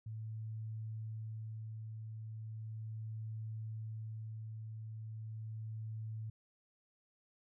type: tone with tremolo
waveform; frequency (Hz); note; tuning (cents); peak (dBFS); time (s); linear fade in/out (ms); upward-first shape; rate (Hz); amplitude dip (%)
sine; 110; A2; 0; -40; 0.06-6.3; 5; sine; 0.37; 30
effects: none